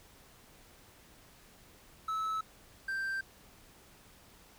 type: tone pair in turn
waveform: triangle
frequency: 1301 / 1570.1 Hz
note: E6 / G6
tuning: -23 / +2 cents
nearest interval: minor third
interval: 325 cents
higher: second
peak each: -30 / -31 dBFS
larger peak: first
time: 2.08-2.41 / 2.88-3.21 s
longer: neither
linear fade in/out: 5 ms
effects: pink hiss -59 dBFS RMS until 4.58 s